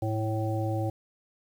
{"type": "harmonic tone with a mistuned harmonic", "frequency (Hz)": 110, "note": "A2", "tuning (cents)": 0, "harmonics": [1, 3, 5, 7], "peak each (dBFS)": [-28, -33, -35, -36], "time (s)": [0.02, 0.9], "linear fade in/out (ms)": 5, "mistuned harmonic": 1, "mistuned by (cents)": -31, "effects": ["9-bit"]}